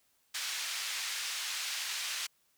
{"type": "band-pass noise", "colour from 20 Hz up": "white", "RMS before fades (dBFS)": -37, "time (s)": [0.34, 2.27], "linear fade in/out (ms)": 10, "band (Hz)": [1600, 5600], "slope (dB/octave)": 12, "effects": ["white hiss -72 dBFS RMS until 2.57 s"]}